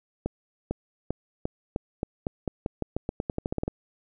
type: accelerating click train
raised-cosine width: 2 ms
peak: -14 dBFS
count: 20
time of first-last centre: 0.26-3.679 s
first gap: 450 ms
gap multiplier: 0.88
effects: none